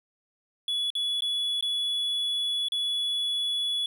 triangle tone with dropouts, 3404 Hz, G#7, 42 cents sharp, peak -24 dBFS, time 0.68-3.86 s, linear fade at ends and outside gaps 2 ms, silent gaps 0.903-0.952 / 1.207-1.221 / 1.61-1.625 / 2.685-2.72 s, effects none

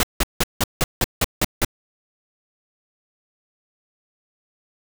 pink noise bursts, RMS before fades -18 dBFS, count 9, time 0-1.648 s, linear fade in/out 2 ms, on 32 ms, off 170 ms, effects none

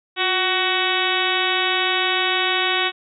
harmonic tone with a mistuned harmonic, 373.9 Hz, F#4, 18 cents sharp, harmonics 1 / 2 / 3 / 4 / 5 / 6 / 7 / 8 / 9 / 10, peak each -27 / -27 / -27 / -27 / -27 / -27 / -27 / -27 / -27 / -27 dBFS, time 0.16-2.92 s, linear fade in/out 50 ms, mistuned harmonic 1, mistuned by -62 cents, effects none

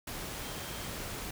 sine tone in noise, 3184 Hz, G7, 26 cents sharp, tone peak -51 dBFS, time 0.43-0.88 s, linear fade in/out 5 ms, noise pink, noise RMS -40 dBFS, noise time 0.07-1.31 s, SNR -14 dB, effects none

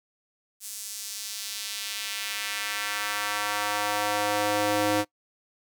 square tone with high-pass filter sweep, 103.8 Hz, G#2, in tune, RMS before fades -29 dBFS, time 0.6-5.05 s, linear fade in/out 50 ms, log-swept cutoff 7800 to 360 Hz, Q 1.1, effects noise-tail reverb RT60 0.1 s tail -22 dB re dry

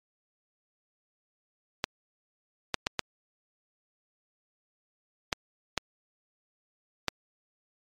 clicks, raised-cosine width 0.2 ms, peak -8 dBFS, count 7, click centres 1.841 / 2.743 / 2.869 / 2.993 / 5.328 / 5.777 / 7.083 s, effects MP3 64 kbps

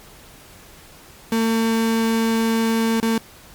35% pulse tone with dropouts, 225.8 Hz, A3, 45 cents sharp, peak -15 dBFS, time 1.32-3.18 s, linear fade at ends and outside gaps 2 ms, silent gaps 3.001-3.027 s, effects pink hiss -45 dBFS RMS until 3.54 s + MP3 96 kbps

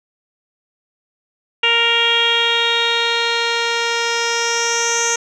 10% pulse tone with low-pass filter sweep, 466.2 Hz, A#4, in tune, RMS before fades -17 dBFS, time 1.63-5.16 s, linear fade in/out 5 ms, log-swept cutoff 2900 to 6300 Hz, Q 6.8, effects none

